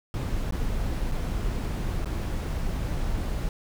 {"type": "noise with dropouts", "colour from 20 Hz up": "brown", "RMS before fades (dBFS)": -28, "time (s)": [0.14, 3.49], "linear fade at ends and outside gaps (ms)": 1, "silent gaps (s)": [[0.509, 0.523], [1.116, 1.12], [2.046, 2.057]], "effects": []}